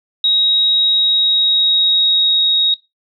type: tone with pitch glide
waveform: sine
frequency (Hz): 3799 to 3773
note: A#7 to A#7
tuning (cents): +32 to +20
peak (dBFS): -11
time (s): 0.24-2.74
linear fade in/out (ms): 2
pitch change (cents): -12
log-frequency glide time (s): 0.86-2.49
effects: noise-tail reverb RT60 0.2 s tail -18 dB re dry